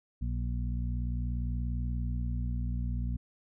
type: harmonic tone with a mistuned harmonic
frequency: 60.4 Hz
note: B1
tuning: 38 cents flat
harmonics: 1 / 2 / 3 / 4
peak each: -31 / -36 / -43 / -42 dBFS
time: 0.21-3.17 s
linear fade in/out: 10 ms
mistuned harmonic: 4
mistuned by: -25 cents
effects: none